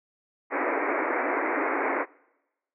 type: band-pass noise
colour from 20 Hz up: pink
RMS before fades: -27 dBFS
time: 0.5-2.06 s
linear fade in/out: 50 ms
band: 270 to 2300 Hz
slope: 96 dB/octave
effects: noise-tail reverb RT60 1.0 s tail -25 dB re dry